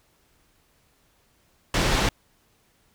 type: low-pass noise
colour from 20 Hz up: pink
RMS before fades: -22 dBFS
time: 1.74-2.09 s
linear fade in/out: 2 ms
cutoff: 5800 Hz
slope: 12 dB/octave
effects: pink hiss -64 dBFS RMS until 2.94 s